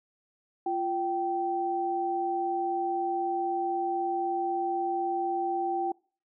sine tone pair together, 346.4 / 777 Hz, F4 / G5, -14 / -16 cents, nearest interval octave + major second, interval 1398 cents, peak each -31 / -28 dBFS, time 0.66-5.92 s, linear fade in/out 5 ms, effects noise-tail reverb RT60 0.4 s tail -24 dB re dry

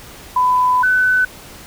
sine tone pair in turn, 1001 / 1505.9 Hz, B5 / F#6, +23 / +30 cents, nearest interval perfect fifth, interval 707 cents, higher second, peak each -11 dBFS, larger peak neither, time 0.36-0.83 / 0.83-1.25 s, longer first, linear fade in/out 5 ms, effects pink hiss -38 dBFS RMS until 1.66 s

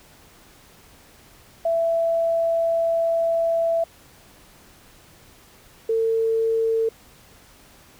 sine tone pair in turn, 665 / 450.2 Hz, E5 / A4, +15 / +40 cents, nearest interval perfect fifth, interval 675 cents, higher first, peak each -18 dBFS, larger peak neither, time 1.65-3.84 / 5.89-6.89 s, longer first, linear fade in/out 5 ms, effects pink hiss -51 dBFS RMS until 7.99 s

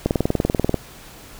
click train, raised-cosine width 2 ms, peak -4 dBFS, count 15, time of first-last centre 0.06-0.743 s, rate 20.5 Hz, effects pink hiss -42 dBFS RMS until 1.39 s

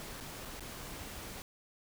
pink noise with dropouts, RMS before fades -45 dBFS, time 0-1.42 s, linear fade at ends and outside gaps 0 ms, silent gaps 0.202-0.208 / 0.451-0.455 / 0.596-0.606 s, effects none

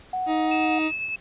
sine tone with vibrato, 735 Hz, F#5, 12 cents flat, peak -24 dBFS, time 0.13-0.79 s, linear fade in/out 5 ms, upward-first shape square, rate 2.9 Hz, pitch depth 13 cents each way
40% pulse tone, 313.7 Hz, D#4, 14 cents sharp, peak -22 dBFS, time 0.26-0.92 s, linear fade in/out 50 ms
sine tone with tremolo, 2609 Hz, E7, 18 cents flat, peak -25 dBFS, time 0.51-1.16 s, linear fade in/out 5 ms, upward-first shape triangle, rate 10 Hz, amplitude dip 40%
effects pink hiss -50 dBFS RMS until 1.2 s + resampled to 8000 Hz

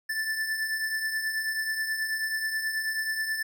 square beating tone pair, 1752 / 1761.3 Hz, A6 / A6, -8 / +1 cents, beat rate 9.3 Hz, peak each -37 / -29 dBFS, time 0.09-3.43 s, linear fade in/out 10 ms, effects none

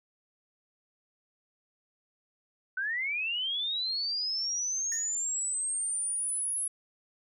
sine linear sweep, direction up, 1486 to 10810 Hz, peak -29 dBFS, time 2.77-6.68 s, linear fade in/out 5 ms
square tone with exponential decay, 1826 Hz, A#6, 36 cents flat, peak -36 dBFS, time 4.92-5.2 s, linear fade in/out 1 ms, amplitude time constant 59 ms
effects none

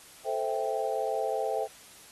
sine chord, A minor seventh, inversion none, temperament equal, 440 / 523.3 / 659.3 / 784 Hz, A4 / C5 / E5 / G5, 0 / 0 / 0 / 0 cents, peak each -33 dBFS, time 0.24-1.68 s, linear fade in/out 50 ms, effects white hiss -52 dBFS RMS until 2.11 s + AAC 32 kbps

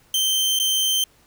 sawtooth tone with dropouts, 3118 Hz, G7, 10 cents flat, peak -15 dBFS, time 0.14-1.04 s, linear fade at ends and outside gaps 2 ms, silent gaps 0.59-0.598 s, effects pink hiss -57 dBFS RMS until 1.26 s

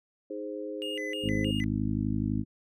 sine chord, Ab major, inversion second, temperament equal, 311.1 / 415.3 / 523.3 Hz, Eb4 / Ab4 / C5, 0 / 0 / 0 cents, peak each -38 dBFS, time 0.3-1.51 s, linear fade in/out 5 ms
triangle tone with vibrato, 2391 Hz, D7, 30 cents sharp, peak -33 dBFS, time 0.82-1.64 s, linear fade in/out 0 ms, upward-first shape square, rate 3.2 Hz, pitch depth 300 cents each way
harmonic tone, 51.91 Hz, G#1, in tune, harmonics 1 / 2 / 3 / 4 / 5 / 6, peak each -37 / -32 / -37 / -32 / -32 / -36 dBFS, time 1.22-2.45 s, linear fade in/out 50 ms
effects none

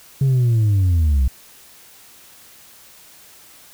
sine linear sweep, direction down, 138.59 to 61.5 Hz, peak -10 dBFS, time 0.21-1.28 s, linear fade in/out 5 ms, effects tanh soft clip ceiling -12 dBFS + white hiss -46 dBFS RMS until 3.73 s

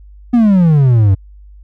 triangle exponential sweep, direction down, 248.4 to 92.6 Hz, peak -4 dBFS, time 0.33-1.15 s, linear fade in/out 10 ms, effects added 50 Hz sine -35 dBFS peak until 1.63 s

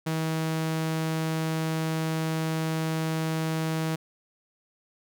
sawtooth tone, 160 Hz, D#3, 49 cents sharp, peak -22 dBFS, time 0.06-3.96 s, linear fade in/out 10 ms, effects none

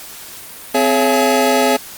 square tone cluster, 258.6 / 422.8 / 554 / 674 / 849 Hz, C4 / G#4 / C#5 / E5 / G#5, -20 / +31 / -1 / +38 / +38 cents, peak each -19 dBFS, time 0.74-1.77 s, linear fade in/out 10 ms, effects white hiss -34 dBFS RMS until 1.97 s + Opus 48 kbps

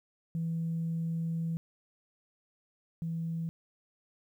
sine tone pair in turn, 164.81 / 164.81 Hz, E3 / E3, 0 / 0 cents, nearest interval unison, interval 0 cents, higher neither, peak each -29 / -31 dBFS, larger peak first, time 0.35-1.57 / 3.02-3.49 s, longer first, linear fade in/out 0 ms, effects tanh soft clip ceiling -26 dBFS + 11-bit

